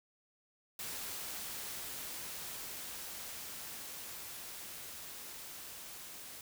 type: noise with level ramp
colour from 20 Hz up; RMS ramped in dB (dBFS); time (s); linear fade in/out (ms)
white; -42 to -49; 0.79-6.41; 2
effects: none